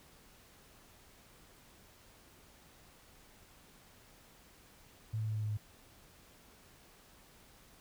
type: tone with pitch steps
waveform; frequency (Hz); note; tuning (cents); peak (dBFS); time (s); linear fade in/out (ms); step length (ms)
sine; 110 / 109.11 / 108.24 / 107.36 / 106.5 / 105.64; A2 / A2 / A2 / A2 / G#2 / G#2; 0 / -14 / -28 / -42 / +44 / +30; -33; 5.13-5.574; 10; 74
effects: pink hiss -61 dBFS RMS until 7.8 s